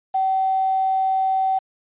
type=tone with quantisation; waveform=sine; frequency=764 Hz; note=G5; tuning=45 cents flat; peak=-17 dBFS; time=0.14-1.59 s; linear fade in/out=10 ms; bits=7; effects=resampled to 8000 Hz